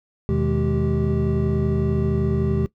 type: tone cluster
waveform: triangle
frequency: 80.6 / 125.6 / 156.2 / 209.2 / 388.3 Hz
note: E2 / B2 / D#3 / G#3 / G4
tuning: -38 / +30 / +7 / +13 / -16 cents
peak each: -23 dBFS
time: 0.29-2.66 s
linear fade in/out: 0 ms
effects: noise-tail reverb RT60 0.1 s tail -18 dB re dry